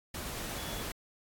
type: tone in noise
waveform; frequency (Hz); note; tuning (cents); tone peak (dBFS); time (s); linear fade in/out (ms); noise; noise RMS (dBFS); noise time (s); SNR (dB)
sine; 3403; G#7; +41; -46; 0.58-0.82; 5; pink; -39; 0.14-0.92; -10
effects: AAC 64 kbps